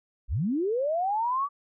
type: linear sweep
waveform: sine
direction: up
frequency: 35.92 to 1164 Hz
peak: -24 dBFS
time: 0.28-1.49 s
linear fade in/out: 50 ms
effects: none